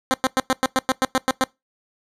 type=tone bursts; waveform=10% pulse; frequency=261.6 Hz; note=C4; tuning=in tune; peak=-8 dBFS; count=11; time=0.11-1.44 s; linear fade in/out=0 ms; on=30 ms; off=100 ms; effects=noise-tail reverb RT60 0.2 s tail -23 dB re dry + low-pass 11000 Hz 12 dB/octave